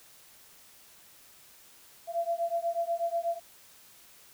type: beating tone pair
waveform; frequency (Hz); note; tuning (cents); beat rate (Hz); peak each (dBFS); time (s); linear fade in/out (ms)
sine; 675 / 683.2; E5 / F5; +41 / -38; 8.2; -31; 2.07-3.4; 50
effects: white hiss -56 dBFS RMS until 4.33 s